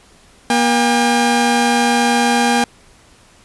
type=tone pair together; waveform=sawtooth; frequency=238.7 / 805 Hz; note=A#3 / G5; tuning=+41 / +46 cents; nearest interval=octave + major sixth; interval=2105 cents; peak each=-11 dBFS; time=0.5-2.64 s; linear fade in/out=2 ms; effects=pink hiss -48 dBFS RMS until 3.44 s + resampled to 24000 Hz